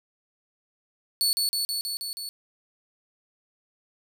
sawtooth tone with echo, 4435 Hz, C#8, in tune, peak -18 dBFS, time 1.21-1.33 s, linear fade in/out 0 ms, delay 160 ms, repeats 6, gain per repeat -2 dB, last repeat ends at 2.29 s, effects none

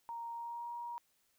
sine tone with pitch glide, 932.3 to 948.6 Hz, A#5 to A#5, 0 to +30 cents, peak -40 dBFS, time 0.09-0.98 s, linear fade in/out 0 ms, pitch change +30 cents, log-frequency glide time 0.32-0.72 s, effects white hiss -75 dBFS RMS until 1.38 s

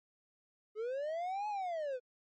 triangle linear two-way sweep, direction up then down, 415.3 to 855 to 481.9 Hz, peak -33 dBFS, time 0.75-2 s, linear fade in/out 50 ms, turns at 1.48 s, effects MP3 32 kbps

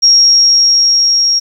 sine tone with level ramp, 5588 Hz, F8, in tune, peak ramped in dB -3 to -8 dBFS, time 0.02-1.4 s, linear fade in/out 20 ms, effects 7-bit

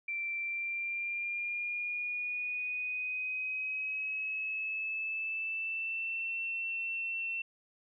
sine tone with pitch glide, 2349 to 2698 Hz, D7 to E7, 0 to +40 cents, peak -33 dBFS, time 0.08-7.42 s, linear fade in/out 5 ms, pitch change +240 cents, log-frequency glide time 0.39-6.35 s, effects none

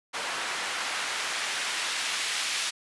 white noise with band-pass filter sweep, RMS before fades -31 dBFS, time 0.13-2.71 s, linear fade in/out 20 ms, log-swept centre 1200 to 2800 Hz, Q 0.76, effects resampled to 24000 Hz

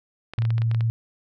clicks, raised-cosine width 0.3 ms, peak -20 dBFS, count 10, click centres 0.336 / 0.387 / 0.421 / 0.452 / 0.505 / 0.581 / 0.619 / 0.714 / 0.747 / 0.808 s
sine tone, 114.1 Hz, A#2, 37 cents flat, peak -19 dBFS, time 0.38-0.9 s, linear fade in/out 0 ms
effects none

